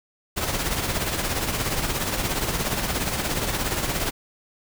pink noise with tremolo, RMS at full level -23 dBFS, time 0.36-4.11 s, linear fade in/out 20 ms, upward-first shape triangle, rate 17 Hz, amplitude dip 60%, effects none

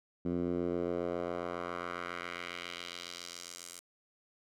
10% pulse tone with band-pass filter sweep, 87.31 Hz, F2, in tune, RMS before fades -38 dBFS, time 0.25-3.8 s, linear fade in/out 5 ms, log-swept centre 240 to 8700 Hz, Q 1.4, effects none

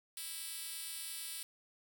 5% pulse tone with high-pass filter, 328.6 Hz, E4, 5 cents flat, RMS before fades -44 dBFS, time 0.17-1.43 s, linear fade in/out 2 ms, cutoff 6400 Hz, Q 0.52, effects none

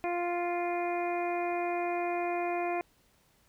harmonic tone, 349.2 Hz, F4, in tune, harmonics 1 / 2 / 3 / 4 / 5 / 6 / 7, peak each -33 / -32 / -41 / -47 / -47 / -44 / -41 dBFS, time 0.04-2.81 s, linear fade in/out 0 ms, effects pink hiss -67 dBFS RMS until 3.48 s

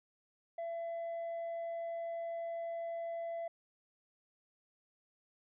sine tone with tanh clipping, 672 Hz, E5, 33 cents sharp, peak -38 dBFS, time 0.58-3.48 s, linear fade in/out 5 ms, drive 2 dB, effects none

